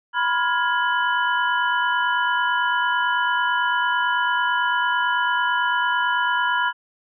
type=tone cluster; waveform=sine; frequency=979 / 1028 / 1412 / 1663 / 2995 Hz; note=B5 / C6 / F6 / G#6 / F#7; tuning=-15 / -31 / +19 / +2 / +20 cents; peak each=-22 / -30 / -23 / -25 / -31 dBFS; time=0.13-6.73 s; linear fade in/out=50 ms; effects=none